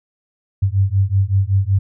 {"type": "beating tone pair", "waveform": "sine", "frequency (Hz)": [95, 100.3], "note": ["F#2", "G2"], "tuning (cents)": [46, 40], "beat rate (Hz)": 5.3, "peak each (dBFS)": -16, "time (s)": [0.62, 1.79], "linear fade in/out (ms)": 10, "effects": []}